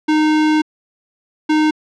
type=tone pair in turn; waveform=square; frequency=308.1 / 308.1 Hz; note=D#4 / D#4; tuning=-17 / -17 cents; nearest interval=unison; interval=0 cents; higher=neither; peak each=-12 dBFS; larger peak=neither; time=0.08-0.62 / 1.49-1.71 s; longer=first; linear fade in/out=10 ms; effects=low-pass 4000 Hz 12 dB/octave